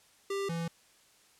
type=tone pair in turn; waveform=square; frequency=395.3 / 167.26 Hz; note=G4 / E3; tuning=+15 / +26 cents; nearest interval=octave + minor third; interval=1489 cents; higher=first; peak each=-32 / -33 dBFS; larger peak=first; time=0.3-0.49 / 0.49-0.68 s; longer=neither; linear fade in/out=5 ms; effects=white hiss -63 dBFS RMS until 1.39 s + low-pass 10000 Hz 12 dB/octave